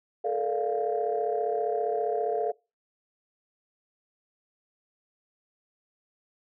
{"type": "chord", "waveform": "sine", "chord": "Bb major seventh", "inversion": "third", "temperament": "equal with one note detuned", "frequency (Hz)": [431.2, 466.2, 587.3, 698.5], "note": ["A4", "Bb4", "D5", "F5"], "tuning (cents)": [-35, 0, 0, 0], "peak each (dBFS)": [-29, -31, -34, -29], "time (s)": [0.24, 2.52], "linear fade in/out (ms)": 10, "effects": ["noise-tail reverb RT60 0.3 s tail -26 dB re dry", "tanh soft clip ceiling -16 dBFS"]}